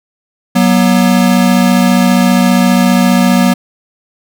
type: tone pair together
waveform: square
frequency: 186.4 / 241.3 Hz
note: F#3 / B3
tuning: +13 / -40 cents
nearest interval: major third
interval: 447 cents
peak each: -10 dBFS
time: 0.55-3.54 s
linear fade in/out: 10 ms
effects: none